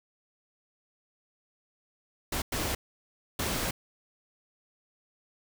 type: noise bursts at uneven times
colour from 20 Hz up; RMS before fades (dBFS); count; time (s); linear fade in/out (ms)
pink; -31; 3; 2.32-2.42 / 2.52-2.75 / 3.39-3.71; 5
effects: none